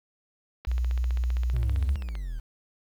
click train, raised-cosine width 0.3 ms, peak -25 dBFS, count 24, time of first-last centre 0.65-2.153 s, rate 15.3 Hz
sine tone with pitch glide, 61 to 66.52 Hz, B1 to C2, -21 to +29 cents, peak -23 dBFS, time 0.67-1.96 s, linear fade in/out 5 ms, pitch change +150 cents, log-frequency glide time 1.6-1.7 s
triangle exponential sweep, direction down, 130.81 to 36.71 Hz, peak -28 dBFS, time 1.53-2.4 s, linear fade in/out 10 ms
effects 9-bit

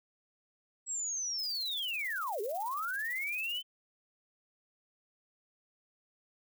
sine linear two-way sweep, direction down then up, 7810 to 380 to 3090 Hz, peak -33 dBFS, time 0.86-3.63 s, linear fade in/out 50 ms, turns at 2.41 s
violet noise with tremolo, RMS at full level -46 dBFS, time 1.38-3.62 s, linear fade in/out 20 ms, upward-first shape square, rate 18 Hz, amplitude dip 60%
effects none

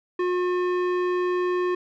square tone with low-pass filter, 360 Hz, F#4, 47 cents flat, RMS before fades -24 dBFS, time 0.19-1.75 s, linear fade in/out 5 ms, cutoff 1900 Hz, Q 0.98, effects none

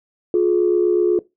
sine tone pair together, 355.3 / 423.4 Hz, F4 / G#4, +30 / +33 cents, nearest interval minor third, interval 303 cents, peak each -14 / -17 dBFS, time 0.34-1.19 s, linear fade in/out 2 ms, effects noise-tail reverb RT60 0.2 s tail -19 dB re dry + tanh soft clip ceiling -6 dBFS

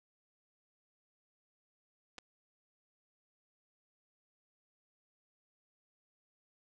clicks, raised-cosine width 0.2 ms, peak -29 / -30 dBFS, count 2, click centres 2.182 / 2.186 s, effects none

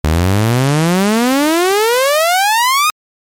sawtooth exponential sweep, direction up, 74 to 1268 Hz, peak -6 dBFS, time 0.04-2.9 s, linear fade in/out 0 ms, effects MP3 64 kbps

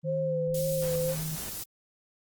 sine tone, 157.4 Hz, D#3, 20 cents sharp, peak -32 dBFS, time 0.03-1.37 s, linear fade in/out 20 ms
sine tone with vibrato, 522 Hz, C5, 4 cents flat, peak -27 dBFS, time 0.04-1.16 s, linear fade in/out 50 ms, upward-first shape sine, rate 1.9 Hz, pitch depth 45 cents each way
white high-pass noise, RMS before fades -38 dBFS, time 0.54-1.64 s, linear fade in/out 5 ms, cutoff 4600 Hz, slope 12 dB/octave
pink noise with tremolo, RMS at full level -42 dBFS, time 0.82-1.63 s, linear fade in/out 2 ms, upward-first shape square, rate 3.7 Hz, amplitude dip 45%
effects Opus 24 kbps

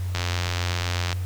click train, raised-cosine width 0.2 ms, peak -9 dBFS, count 87, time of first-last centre 0.15-1.128 s, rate 87.9 Hz, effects added 91 Hz sine -25 dBFS peak until 1.25 s + pink hiss -45 dBFS RMS until 1.25 s

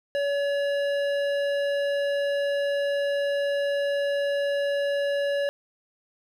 triangle tone with hard clipping, 567 Hz, C#5, 39 cents sharp, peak -25 dBFS, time 0.15-5.49 s, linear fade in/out 0 ms, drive 16 dB, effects none

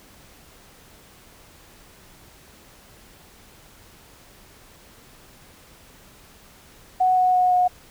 sine tone with pitch steps, 740 / 734.9 / 729.8 / 724.8 Hz, F#5 / F#5 / F#5 / F#5, 0 / -12 / -24 / -36 cents, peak -15 dBFS, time 7-7.68 s, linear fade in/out 10 ms, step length 170 ms, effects pink hiss -50 dBFS RMS until 7.9 s

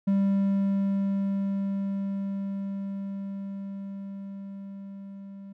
triangle tone with level ramp, 196.8 Hz, G3, 7 cents sharp, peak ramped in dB -18 to -38 dBFS, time 0.07-5.53 s, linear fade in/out 10 ms, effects none

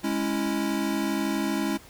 square chord, C# minor, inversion second, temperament equal, 207.7 / 277.2 / 329.6 Hz, G#3 / C#4 / E4, 0 / 0 / 0 cents, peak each -30 dBFS, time 0.03-1.78 s, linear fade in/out 20 ms, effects pink hiss -50 dBFS RMS until 1.89 s

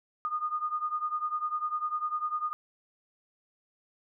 sine beating tone pair, 1223 / 1233 Hz, D#6 / D#6, -30 / -16 cents, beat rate 10 Hz, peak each -31 / -34 dBFS, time 0.25-2.53 s, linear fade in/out 0 ms, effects none

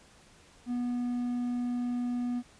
triangle tone, 244 Hz, B3, 21 cents flat, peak -27 dBFS, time 0.66-2.43 s, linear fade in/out 50 ms, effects pink hiss -58 dBFS RMS until 2.59 s + resampled to 22050 Hz

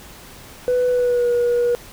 sine tone with pitch glide, 496.7 to 481.2 Hz, B4 to B4, +10 to -45 cents, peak -13 dBFS, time 0.68-1.75 s, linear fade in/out 0 ms, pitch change -55 cents, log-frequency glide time 0.89-1.29 s, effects tanh soft clip ceiling -13 dBFS + pink hiss -41 dBFS RMS until 1.92 s

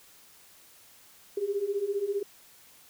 sine beating tone pair, 392 / 407 Hz, G4 / G#4, 0 / -35 cents, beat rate 15 Hz, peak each -32 / -29 dBFS, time 1.37-2.23 s, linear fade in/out 5 ms, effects white hiss -56 dBFS RMS until 2.89 s

